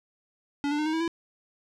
square tone with pitch steps, 285.8 / 294.9 / 304.2 / 313.8 / 323.8 / 334 Hz, D4 / D4 / D#4 / D#4 / E4 / E4, -47 / +7 / -39 / +15 / -31 / +23 cents, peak -26 dBFS, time 0.64-1.078 s, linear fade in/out 0 ms, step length 73 ms, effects low-pass 5000 Hz 12 dB/octave + 11-bit

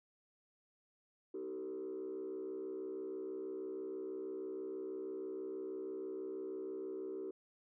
sine tone with frequency modulation, 382.6 Hz, G4, 42 cents flat, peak -39 dBFS, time 1.34-7.31 s, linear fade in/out 5 ms, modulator 66.2 Hz, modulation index 0.96, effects tanh soft clip ceiling -37 dBFS

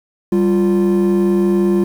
triangle tone pair together, 195.98 / 349.2 Hz, G3 / F4, 0 / 0 cents, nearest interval minor seventh, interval 1000 cents, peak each -11 dBFS, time 0.32-1.84 s, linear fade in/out 5 ms, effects tanh soft clip ceiling -6 dBFS + 7-bit

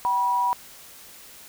sine tone pair together, 770 / 972.2 Hz, G5 / B5, -31 / -28 cents, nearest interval major third, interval 403 cents, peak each -30 / -20 dBFS, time 0.05-0.53 s, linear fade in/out 0 ms, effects white hiss -46 dBFS RMS until 1.48 s

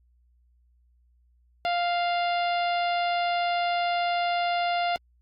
harmonic tone, 698.5 Hz, F5, in tune, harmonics 1 / 2 / 3 / 4 / 5 / 6 / 7, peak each -24 / -34 / -35 / -36 / -39 / -42 / -45 dBFS, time 1.65-4.96 s, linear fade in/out 0 ms, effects added 60 Hz sine -60 dBFS peak until 5.21 s + AAC 64 kbps

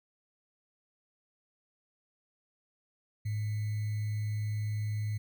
sine tone with sample-and-hold, 106.2 Hz, G#2, 39 cents sharp, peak -30 dBFS, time 3.25-5.18 s, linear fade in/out 10 ms, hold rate 2100 Hz, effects none

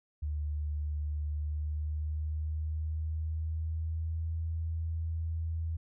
sine tone with pitch glide, 74.7 to 81.46 Hz, D2 to E2, +30 to -20 cents, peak -31 dBFS, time 0.22-5.77 s, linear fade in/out 10 ms, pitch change +150 cents, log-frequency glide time 1.22-4.33 s, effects none

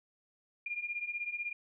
sine beating tone pair, 2400 / 2416 Hz, D7 / D7, +37 / +48 cents, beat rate 16 Hz, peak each -40 / -37 dBFS, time 0.66-1.53 s, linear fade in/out 5 ms, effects none

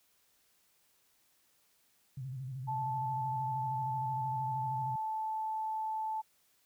sine tone with vibrato, 130.81 Hz, C3, in tune, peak -38 dBFS, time 2.17-4.96 s, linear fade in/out 5 ms, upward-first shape square, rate 13 Hz, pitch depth 76 cents each way
sine tone, 875 Hz, A5, 10 cents flat, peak -33 dBFS, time 2.67-6.22 s, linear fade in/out 20 ms
effects white hiss -71 dBFS RMS until 6.65 s

